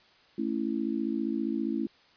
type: chord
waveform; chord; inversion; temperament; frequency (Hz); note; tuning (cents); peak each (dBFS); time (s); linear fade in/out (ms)
sine; A major; none; just; 220 / 275 / 330; A3 / C#4 / E4; 0 / -14 / +2; -32; 0.38-1.87; 5
effects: white hiss -60 dBFS RMS until 2.16 s + resampled to 11025 Hz